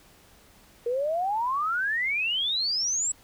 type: exponential sweep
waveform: sine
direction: up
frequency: 464.1 to 7902 Hz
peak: -24 dBFS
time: 0.86-3.12 s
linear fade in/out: 5 ms
effects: pink hiss -56 dBFS RMS until 3.23 s